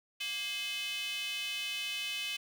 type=tone with high-pass filter; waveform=square; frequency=233.1 Hz; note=A#3; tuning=in tune; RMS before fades=-37 dBFS; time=0.2-2.37 s; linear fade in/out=10 ms; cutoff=2800 Hz; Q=5.7; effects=none